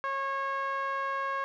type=tone with low-pass filter; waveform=5% pulse; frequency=546 Hz; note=C#5; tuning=26 cents flat; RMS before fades=-32 dBFS; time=0.04-1.44 s; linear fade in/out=0 ms; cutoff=1300 Hz; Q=4.1; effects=none

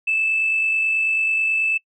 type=tone with amplitude modulation; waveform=sine; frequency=2629 Hz; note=E7; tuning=5 cents flat; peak=-15 dBFS; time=0.07-1.78 s; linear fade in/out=10 ms; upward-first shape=sine; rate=49.2 Hz; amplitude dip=30%; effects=noise-tail reverb RT60 0.1 s tail -23 dB re dry + tanh soft clip ceiling -11 dBFS

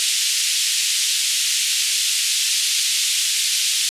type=band-pass noise; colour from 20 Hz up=pink; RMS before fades=-20 dBFS; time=0-3.89 s; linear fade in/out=0 ms; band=2800 to 9800 Hz; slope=24 dB/octave; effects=resampled to 32000 Hz

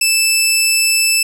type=tone; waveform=15% pulse; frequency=2637 Hz; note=E7; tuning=in tune; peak=-4 dBFS; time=0.01-1.23 s; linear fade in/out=5 ms; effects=none

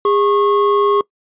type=tone pair together; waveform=triangle; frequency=407.4 / 1092 Hz; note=G#4 / C#6; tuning=-33 / -26 cents; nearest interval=octave + perfect fourth; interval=1707 cents; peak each=-11 / -14 dBFS; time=0.05-1.01 s; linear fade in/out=2 ms; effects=noise-tail reverb RT60 0.1 s tail -22 dB re dry + resampled to 8000 Hz

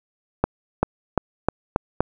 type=accelerating click train; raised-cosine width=1 ms; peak=-3 dBFS; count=6; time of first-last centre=0.44-2.006 s; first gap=390 ms; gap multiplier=0.89; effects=none

